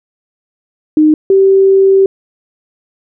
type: tone pair in turn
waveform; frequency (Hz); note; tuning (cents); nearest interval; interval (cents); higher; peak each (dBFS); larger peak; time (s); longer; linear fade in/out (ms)
sine; 307.4 / 387.3; D#4 / G4; -21 / -21; major third; 400; second; -4; neither; 0.97-1.14 / 1.3-2.06; second; 2
effects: none